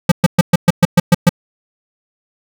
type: tone bursts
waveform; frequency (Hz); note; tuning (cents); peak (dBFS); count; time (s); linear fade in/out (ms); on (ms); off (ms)
square; 174.4; F3; -2; -5; 9; 0.09-1.293; 5; 27; 120
effects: none